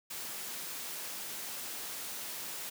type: high-pass noise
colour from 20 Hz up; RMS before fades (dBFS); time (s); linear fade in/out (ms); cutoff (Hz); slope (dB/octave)
white; -41; 0.1-2.7; 10; 150; 12
effects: none